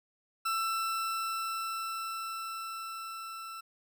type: tone with level ramp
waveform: 40% pulse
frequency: 1334 Hz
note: E6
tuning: 20 cents sharp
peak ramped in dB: -28 to -40 dBFS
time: 0.45-3.61 s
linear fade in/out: 10 ms
effects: none